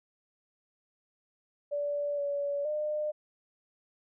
sine tone with pitch steps, 579 / 570 / 604 Hz, D5 / C#5 / D5, -25 / +48 / +48 cents, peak -29 dBFS, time 1.71-3.12 s, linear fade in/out 20 ms, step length 470 ms, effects none

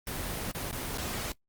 pink noise with dropouts, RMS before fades -35 dBFS, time 0.07-1.32 s, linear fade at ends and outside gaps 2 ms, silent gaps 0.515-0.548 / 0.713-0.727 / 0.975-0.981 s, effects noise-tail reverb RT60 0.1 s tail -21 dB re dry + Opus 24 kbps

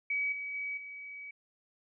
sine tone with level steps, 2274 Hz, C#7, 44 cents sharp, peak -29 / -36 / -34 / -42 dBFS, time 0.1-1.31 s, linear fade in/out 5 ms, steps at 0.32 / 0.54 / 0.77 s, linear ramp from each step 5 ms, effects none

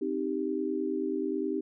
sine chord, C minor, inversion none, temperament equal, 261.6 / 311.1 / 392 Hz, C4 / Eb4 / G4, 0 / 0 / 0 cents, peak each -34 / -32 / -32 dBFS, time 0.01-1.61 s, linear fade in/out 10 ms, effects none

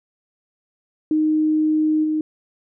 sine tone with level steps, 309.6 Hz, D#4, 9 cents flat, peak -15 / -18 dBFS, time 1.11-2.21 s, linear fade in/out 2 ms, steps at 2.03 s, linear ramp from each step 20 ms, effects none

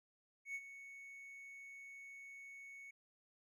triangle tone with ADSR envelope, 2217 Hz, C#7, in tune, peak -38 dBFS, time 0.45-2.91 s, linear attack 98 ms, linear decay 50 ms, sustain -12 dB, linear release 8 ms, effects none

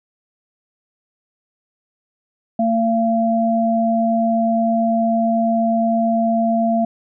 sine tone pair together, 226.8 / 682 Hz, A#3 / F5, -47 / -41 cents, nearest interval octave + perfect fifth, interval 1906 cents, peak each -17 dBFS, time 2.59-6.85 s, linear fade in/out 5 ms, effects none

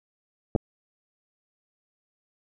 clicks, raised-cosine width 2 ms, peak -10 dBFS, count 2, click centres 0.552 / 0.561 s, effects none

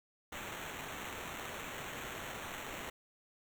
violet noise with sample-and-hold, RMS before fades -44 dBFS, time 0.32-2.9 s, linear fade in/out 5 ms, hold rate 4900 Hz, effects none

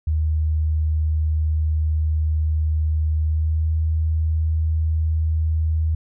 sine tone with pitch glide, 77.78 to 79.28 Hz, D#2 to D#2, 0 to +33 cents, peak -17 dBFS, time 0.07-5.95 s, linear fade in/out 5 ms, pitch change +33 cents, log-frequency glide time 3.23-3.7 s, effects none

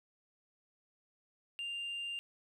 triangle tone with tanh clipping, 2794 Hz, F7, in tune, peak -38 dBFS, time 1.59-2.19 s, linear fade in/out 0 ms, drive 6 dB, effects none

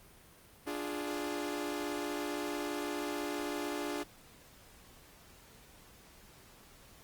sawtooth chord, D diminished, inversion none, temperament equal, 293.7 / 349.2 / 415.3 Hz, D4 / F4 / Ab4, 0 / 0 / 0 cents, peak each -34 / -37 / -37 dBFS, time 0.66-4.04 s, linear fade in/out 20 ms, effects pink hiss -58 dBFS RMS until 7.03 s + Opus 32 kbps

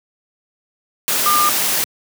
sine tone in noise, 1204 Hz, D6, 43 cents sharp, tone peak -13 dBFS, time 1.26-1.49 s, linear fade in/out 0 ms, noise white, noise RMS -18 dBFS, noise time 1.08-1.84 s, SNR +2 dB, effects high-pass 150 Hz 12 dB/octave

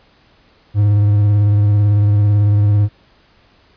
triangle tone with vibrato, 103.2 Hz, G#2, 10 cents flat, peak -7 dBFS, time 0.74-2.89 s, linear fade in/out 50 ms, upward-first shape triangle, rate 18 Hz, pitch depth 35 cents each way, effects pink hiss -52 dBFS RMS until 3.76 s + resampled to 11025 Hz

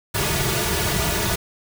pink noise with comb filter, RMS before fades -22 dBFS, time 0.14-1.36 s, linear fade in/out 10 ms, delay 3.8 ms, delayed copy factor -0.9, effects none

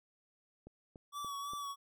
click train, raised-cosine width 2 ms, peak -38 dBFS, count 4, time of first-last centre 0.67-1.535 s, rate 3.47 Hz
square tone with vibrato, 1141 Hz, C#6, 50 cents sharp, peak -40 dBFS, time 1.12-1.76 s, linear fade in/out 50 ms, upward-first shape sine, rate 3 Hz, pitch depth 33 cents each way
effects none

